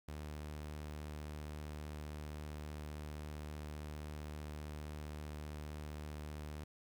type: tone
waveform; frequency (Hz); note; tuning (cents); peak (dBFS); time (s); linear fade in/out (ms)
sawtooth; 75.3; D2; +44; -40; 0.08-6.64; 5
effects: 12-bit